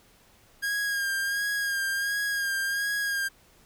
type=tone with vibrato; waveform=45% pulse; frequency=1624 Hz; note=G#6; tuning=39 cents flat; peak=-26 dBFS; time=0.62-3.29 s; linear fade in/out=20 ms; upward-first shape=sine; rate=1.4 Hz; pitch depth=34 cents each way; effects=pink hiss -59 dBFS RMS until 3.65 s